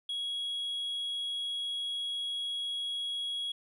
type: tone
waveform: sine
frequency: 3322 Hz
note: G#7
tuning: in tune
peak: -30 dBFS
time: 0.09-3.52 s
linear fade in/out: 5 ms
effects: tanh soft clip ceiling -31 dBFS + 12-bit